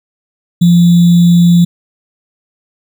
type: tone with sample-and-hold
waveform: sine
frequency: 173 Hz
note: F3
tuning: 16 cents flat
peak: -3 dBFS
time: 0.61-1.65 s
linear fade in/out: 10 ms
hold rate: 3675 Hz
effects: none